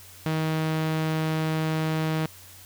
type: tone with low-pass filter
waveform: sawtooth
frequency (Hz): 158.1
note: D#3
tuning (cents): +28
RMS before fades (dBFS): -26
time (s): 0.26-2.26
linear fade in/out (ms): 0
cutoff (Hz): 4100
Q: 0.84
effects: added 93 Hz sine -52 dBFS peak until 2.65 s + white hiss -48 dBFS RMS until 2.65 s